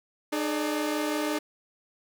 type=tone cluster; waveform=sawtooth; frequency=302.8 / 422.2 / 580 Hz; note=D#4 / G#4 / D5; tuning=-47 / +29 / -22 cents; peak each=-24 / -30 / -32 dBFS; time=0.32-1.39 s; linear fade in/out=10 ms; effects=none